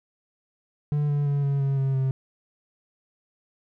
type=tone with pitch steps; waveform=triangle; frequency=147.3 / 144.77 / 142.28 / 139.84 / 137.44 / 135.07 / 132.75 Hz; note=D3 / D3 / C#3 / C#3 / C#3 / C#3 / C3; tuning=+6 / -24 / +45 / +16 / -14 / -45 / +25 cents; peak=-19 dBFS; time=0.92-2.11 s; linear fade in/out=0 ms; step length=170 ms; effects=none